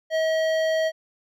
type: tone with hard clipping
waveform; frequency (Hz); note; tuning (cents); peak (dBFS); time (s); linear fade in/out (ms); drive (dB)
triangle; 639; D#5; +46; -22; 0.1-0.92; 50; 17
effects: none